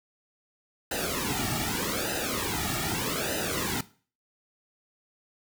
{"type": "noise with flanger", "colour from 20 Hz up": "pink", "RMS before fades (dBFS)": -30, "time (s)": [0.91, 3.81], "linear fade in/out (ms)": 5, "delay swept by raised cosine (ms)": [0.89, 1.99], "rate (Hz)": 0.82, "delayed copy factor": -1, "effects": ["noise-tail reverb RT60 0.4 s tail -18 dB re dry"]}